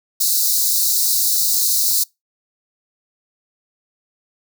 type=high-pass noise; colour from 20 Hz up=white; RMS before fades=-17 dBFS; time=0.2-2.04 s; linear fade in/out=10 ms; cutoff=3900 Hz; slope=96 dB/octave; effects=noise-tail reverb RT60 0.2 s tail -25 dB re dry